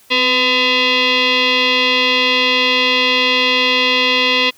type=tone with frequency modulation; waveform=sine; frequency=259 Hz; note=C4; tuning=17 cents flat; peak=-11 dBFS; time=0.1-4.51 s; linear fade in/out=20 ms; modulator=759 Hz; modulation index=4.9; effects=white hiss -49 dBFS RMS until 4.57 s